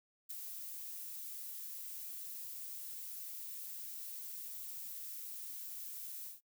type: noise with ADSR envelope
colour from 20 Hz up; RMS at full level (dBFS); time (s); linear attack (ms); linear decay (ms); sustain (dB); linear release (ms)
violet; -42; 0.29-6.41; 17; 12; -4; 150
effects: noise-tail reverb RT60 0.1 s tail -23 dB re dry